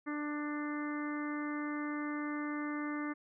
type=harmonic tone; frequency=296.1 Hz; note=D4; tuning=14 cents sharp; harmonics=1 / 2 / 3 / 4 / 5 / 6 / 7; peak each=-36 / -49 / -50 / -44 / -49 / -47 / -48 dBFS; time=0.06-3.14 s; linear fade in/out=20 ms; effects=none